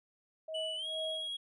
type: tone with tremolo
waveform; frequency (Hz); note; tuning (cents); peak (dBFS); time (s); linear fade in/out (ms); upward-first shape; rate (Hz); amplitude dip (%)
sine; 635; D#5; +35; -36; 0.48-1.28; 5; sine; 2.2; 90
type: tone with pitch glide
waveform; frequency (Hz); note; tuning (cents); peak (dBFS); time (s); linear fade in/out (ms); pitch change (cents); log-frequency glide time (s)
triangle; 2960 to 3303; F#7 to G#7; 0 to -10; -35; 0.54-1.37; 10; +190; 0.76-0.87
effects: resampled to 24000 Hz